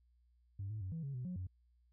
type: tone with pitch steps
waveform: sine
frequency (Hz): 98.4 / 107.8 / 93.6 / 163.3 / 138.4 / 125.3 / 180.6 / 91.5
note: G2 / A2 / F#2 / E3 / C#3 / B2 / F#3 / F#2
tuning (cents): +7 / -35 / +20 / -16 / -2 / +25 / -42 / -19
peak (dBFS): -38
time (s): 0.59-1.47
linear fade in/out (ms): 5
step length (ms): 110
effects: tanh soft clip ceiling -36 dBFS + added 60 Hz sine -68 dBFS peak until 1.92 s